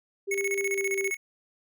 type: tone with pitch glide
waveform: sine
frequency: 395.8 to 391 Hz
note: G4 to G4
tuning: +17 to -4 cents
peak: -28 dBFS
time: 0.27-1.11 s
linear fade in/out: 20 ms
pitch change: -21 cents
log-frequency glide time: 0.61-0.92 s
type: tone with tremolo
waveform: square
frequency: 2200 Hz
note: C#7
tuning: 14 cents flat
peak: -27 dBFS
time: 0.31-1.17 s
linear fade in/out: 5 ms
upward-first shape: square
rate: 15 Hz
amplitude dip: 80%
effects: none